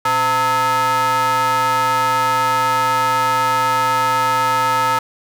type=ring-modulated tone; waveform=square; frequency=196 Hz; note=G3; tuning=in tune; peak=-12 dBFS; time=0.05-4.99 s; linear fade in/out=5 ms; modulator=1100 Hz; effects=none